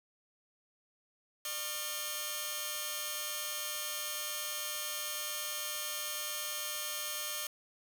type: tone cluster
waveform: 5% pulse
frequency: 601 / 1097 / 1389 / 3202 Hz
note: D5 / C#6 / F6 / G7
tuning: +40 / -18 / -10 / +36 cents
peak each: -30 / -33 / -32 / -31 dBFS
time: 1.45-7.47 s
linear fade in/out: 2 ms
effects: none